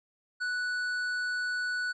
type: tone with tanh clipping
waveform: sine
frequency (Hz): 1480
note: F#6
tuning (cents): 0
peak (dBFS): -31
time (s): 0.4-1.93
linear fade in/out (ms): 20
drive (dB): 11
effects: resampled to 16000 Hz